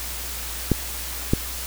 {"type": "clicks", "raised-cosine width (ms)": 3, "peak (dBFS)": -4, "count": 2, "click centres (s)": [0.717, 1.335], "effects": ["added 60 Hz sine -35 dBFS peak until 1.66 s", "white hiss -32 dBFS RMS until 1.66 s"]}